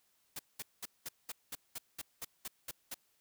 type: noise bursts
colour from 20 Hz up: white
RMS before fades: -42 dBFS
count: 12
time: 0.36-2.944 s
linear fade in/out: 5 ms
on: 32 ms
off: 200 ms
effects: white hiss -74 dBFS RMS until 3.2 s